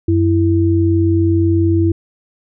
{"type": "tone pair together", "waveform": "sine", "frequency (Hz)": [93, 331.4], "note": ["F#2", "E4"], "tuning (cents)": [9, 9], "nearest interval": "octave + minor seventh", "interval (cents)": 2200, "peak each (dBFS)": -13, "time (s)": [0.08, 1.92], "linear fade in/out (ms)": 5, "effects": []}